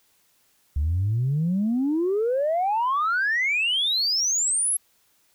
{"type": "exponential sweep", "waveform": "sine", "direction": "up", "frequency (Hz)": [69.4, 11320], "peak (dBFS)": -19, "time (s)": [0.76, 4.77], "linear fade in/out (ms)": 5, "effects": ["tanh soft clip ceiling -17 dBFS", "white hiss -64 dBFS RMS until 5.34 s"]}